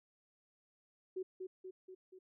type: tone with echo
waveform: sine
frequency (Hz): 373.1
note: F#4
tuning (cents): +14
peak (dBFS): -37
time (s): 1.16-1.23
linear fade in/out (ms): 10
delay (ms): 240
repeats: 4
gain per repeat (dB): -4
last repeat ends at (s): 2.19
effects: none